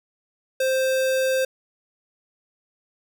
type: tone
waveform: square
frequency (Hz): 524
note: C5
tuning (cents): +2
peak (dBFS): -20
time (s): 0.6-1.45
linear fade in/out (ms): 5
effects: none